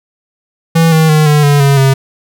square tone with pitch steps, 164.5 / 159.17 / 154.02 / 149.03 / 144.2 / 139.53 / 135.01 Hz, E3 / D#3 / D#3 / D3 / D3 / C#3 / C#3, -3 / +40 / -17 / +26 / -31 / +12 / -45 cents, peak -6 dBFS, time 0.75-1.94 s, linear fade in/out 10 ms, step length 170 ms, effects none

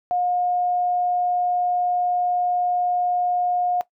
sine tone, 716 Hz, F5, 43 cents sharp, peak -19 dBFS, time 0.11-3.81 s, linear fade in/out 0 ms, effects noise-tail reverb RT60 0.1 s tail -17 dB re dry

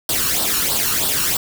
white noise with flanger, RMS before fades -19 dBFS, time 0.09-1.37 s, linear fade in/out 2 ms, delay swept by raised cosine 0.22 to 0.74 ms, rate 3.1 Hz, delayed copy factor +0.65, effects none

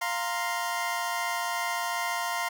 25% pulse chord, F suspended fourth, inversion none, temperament equal, 698.5 / 932.3 / 1046.5 Hz, F5 / Bb5 / C6, 0 / 0 / 0 cents, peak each -29 dBFS, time 0.01-2.49 s, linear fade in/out 10 ms, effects none

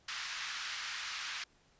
pink band-pass noise, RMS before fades -41 dBFS, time 0.08-1.44 s, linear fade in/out 5 ms, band 1300 to 6000 Hz, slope 24 dB/octave, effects pink hiss -68 dBFS RMS until 1.79 s + resampled to 16000 Hz

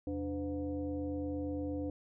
sine tone with frequency modulation, 293.7 Hz, D4, in tune, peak -34 dBFS, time 0.07-1.9 s, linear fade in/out 2 ms, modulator 212 Hz, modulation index 0.99, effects none

